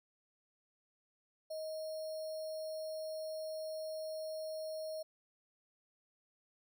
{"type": "tone with sample-and-hold", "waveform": "sine", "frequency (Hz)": 629, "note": "D#5", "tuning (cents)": 19, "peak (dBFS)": -39, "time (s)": [1.5, 5.03], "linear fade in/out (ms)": 10, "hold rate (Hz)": 4900, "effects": []}